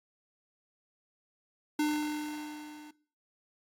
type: tone with level ramp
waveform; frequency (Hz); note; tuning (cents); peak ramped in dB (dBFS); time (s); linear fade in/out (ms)
square; 300; D4; +37; -26 to -48; 1.79-2.91; 5
effects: noise-tail reverb RT60 0.5 s tail -21 dB re dry + AAC 48 kbps